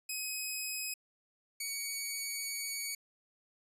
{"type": "tone pair in turn", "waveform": "10% pulse", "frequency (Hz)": [2532, 2248], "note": ["D#7", "C#7"], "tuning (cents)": [30, 24], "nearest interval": "major second", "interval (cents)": 206, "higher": "first", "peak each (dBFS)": -27, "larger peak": "neither", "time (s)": [[0.09, 0.94], [1.6, 2.95]], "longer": "second", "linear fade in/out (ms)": 5, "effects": ["resampled to 32000 Hz"]}